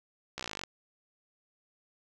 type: slowing click train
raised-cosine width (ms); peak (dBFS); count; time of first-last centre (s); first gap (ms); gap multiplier
0.2; -19; 15; 0.38-0.636; 15; 1.03
effects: none

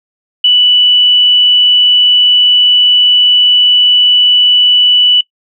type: tone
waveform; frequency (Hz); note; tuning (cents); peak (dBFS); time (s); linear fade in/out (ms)
sine; 2965; F#7; +3; -4; 0.44-5.21; 5
effects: noise-tail reverb RT60 0.1 s tail -22 dB re dry

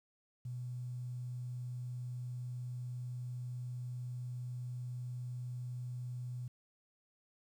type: tone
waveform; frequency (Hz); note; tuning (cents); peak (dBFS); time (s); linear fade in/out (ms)
sine; 123.8; B2; +5; -39; 0.45-6.48; 5
effects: 11-bit

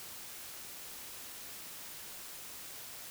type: silence
effects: white hiss -47 dBFS RMS until 3.1 s

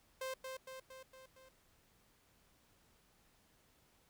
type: tone with echo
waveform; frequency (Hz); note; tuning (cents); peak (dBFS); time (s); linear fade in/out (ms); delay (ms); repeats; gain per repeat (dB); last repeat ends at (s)
sawtooth; 523.3; C5; 0; -36; 0.21-0.34; 5; 230; 5; -4; 1.49
effects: pink hiss -71 dBFS RMS until 4.09 s

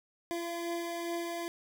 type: beating tone pair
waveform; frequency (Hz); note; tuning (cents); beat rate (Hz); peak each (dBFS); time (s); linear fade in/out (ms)
25% pulse; 340.5 / 342.9; F4 / F4; -44 / -32; 2.4; -31 / -40; 0.31-1.48; 0
effects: none

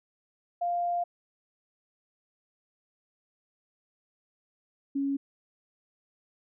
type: tone pair in turn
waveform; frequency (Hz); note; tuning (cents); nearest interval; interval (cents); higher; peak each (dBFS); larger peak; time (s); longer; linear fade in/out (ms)
sine; 698.5 / 277.2; F5 / C#4; 0 / 0; octave + major third; 1600; first; -26; neither; 0.61-1.04 / 4.95-5.17; first; 10
effects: none

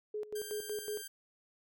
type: tone with tremolo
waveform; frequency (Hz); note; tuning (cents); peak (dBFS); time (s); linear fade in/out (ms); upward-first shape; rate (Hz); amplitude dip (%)
sine; 423.4; G#4; +33; -35; 0.14-1.02; 5; square; 5.4; 80
type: tone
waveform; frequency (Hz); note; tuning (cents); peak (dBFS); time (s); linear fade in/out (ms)
5% pulse; 1582; G6; +15; -32; 0.35-1.08; 10
effects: none

